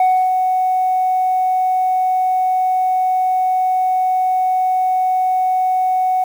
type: tone with ADSR envelope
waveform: sine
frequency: 743 Hz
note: F#5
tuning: 7 cents sharp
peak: -7 dBFS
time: 0-6.24 s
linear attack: 3 ms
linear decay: 290 ms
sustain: -5 dB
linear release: 5 ms
effects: tanh soft clip ceiling -9 dBFS + 7-bit